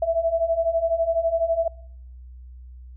sine beating tone pair, 654 / 666 Hz, E5 / E5, -14 / +18 cents, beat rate 12 Hz, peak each -24 / -21 dBFS, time 0.02-1.68 s, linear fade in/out 5 ms, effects noise-tail reverb RT60 0.7 s tail -24 dB re dry + added 62 Hz sine -39 dBFS peak until 2.96 s

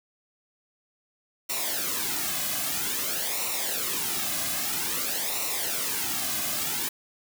white noise with flanger, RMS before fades -29 dBFS, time 1.49-6.89 s, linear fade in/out 10 ms, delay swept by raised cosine 0.61 to 2.21 ms, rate 0.51 Hz, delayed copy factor -0.7, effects none

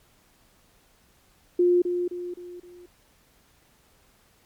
sine tone with echo, 354.1 Hz, F4, 24 cents sharp, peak -16 dBFS, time 1.59-1.82 s, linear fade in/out 5 ms, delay 260 ms, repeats 4, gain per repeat -7 dB, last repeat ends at 2.86 s, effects pink hiss -61 dBFS RMS until 4.45 s + MP3 96 kbps

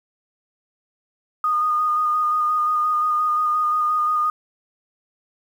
sine tone with vibrato, 1229 Hz, D#6, 22 cents flat, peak -17 dBFS, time 1.44-4.3 s, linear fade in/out 2 ms, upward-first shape square, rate 5.7 Hz, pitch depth 14 cents each way, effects 8-bit

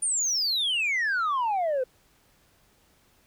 sine exponential sweep, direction down, 9397 to 493.9 Hz, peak -21 dBFS, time 0.02-1.84 s, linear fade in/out 10 ms, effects tanh soft clip ceiling -22 dBFS + pink hiss -63 dBFS RMS until 3.26 s

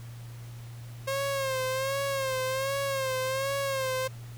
sawtooth tone with vibrato, 536 Hz, C5, 42 cents sharp, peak -24 dBFS, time 1.07-4.08 s, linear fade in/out 10 ms, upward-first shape sine, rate 1.3 Hz, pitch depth 62 cents each way, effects added 118 Hz sine -40 dBFS peak until 4.37 s + pink hiss -53 dBFS RMS until 4.37 s

